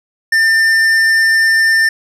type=tone with tanh clipping; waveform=sine; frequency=1796 Hz; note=A6; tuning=35 cents sharp; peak=-10 dBFS; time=0.32-1.89 s; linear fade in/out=5 ms; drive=11 dB; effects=none